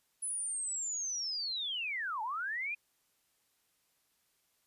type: linear two-way sweep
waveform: sine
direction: down then up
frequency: 10210 to 830.6 to 2492 Hz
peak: -34 dBFS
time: 0.22-2.75 s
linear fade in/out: 10 ms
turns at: 2.22 s
effects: white hiss -75 dBFS RMS until 4.66 s + resampled to 32000 Hz